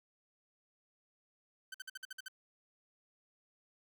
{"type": "tone bursts", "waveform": "sawtooth", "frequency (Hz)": 1537, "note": "G6", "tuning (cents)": -35, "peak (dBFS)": -39, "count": 8, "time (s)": [1.72, 2.283], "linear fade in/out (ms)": 5, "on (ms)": 24, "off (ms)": 53, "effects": []}